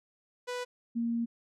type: tone pair in turn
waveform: sawtooth / sine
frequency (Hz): 493.9 / 233.1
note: B4 / A#3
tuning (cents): 0 / 0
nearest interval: octave + minor second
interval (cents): 1300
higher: first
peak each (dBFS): -30 / -28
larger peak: second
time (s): 0.47-0.65 / 0.95-1.26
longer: second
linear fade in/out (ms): 20
effects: low-pass 8000 Hz 12 dB/octave